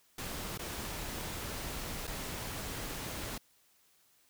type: noise with dropouts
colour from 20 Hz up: pink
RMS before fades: -40 dBFS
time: 0.18-3.38 s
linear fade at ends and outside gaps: 5 ms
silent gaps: 0.577-0.591 / 2.071-2.075 s
effects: white hiss -68 dBFS RMS until 4.29 s